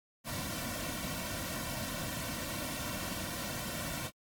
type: noise with comb filter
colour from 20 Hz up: pink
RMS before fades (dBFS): -38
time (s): 0.24-4.11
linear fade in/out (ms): 50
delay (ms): 2.4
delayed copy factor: -1
effects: AAC 64 kbps